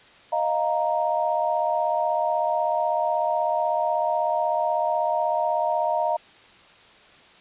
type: chord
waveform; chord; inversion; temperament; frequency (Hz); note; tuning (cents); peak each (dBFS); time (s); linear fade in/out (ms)
sine; Eb suspended second; none; equal; 622.3 / 698.5 / 932.3; Eb5 / F5 / Bb5; 0 / 0 / 0; -25; 0.32-6.17; 10
effects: white hiss -51 dBFS RMS until 7.4 s + resampled to 8000 Hz